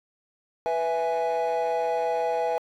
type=chord; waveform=triangle; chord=E major; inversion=second; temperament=equal; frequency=493.9 / 659.3 / 830.6 Hz; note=B4 / E5 / G#5; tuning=0 / 0 / 0 cents; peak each=-25 dBFS; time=0.66-2.58 s; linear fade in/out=0 ms; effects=tanh soft clip ceiling -16 dBFS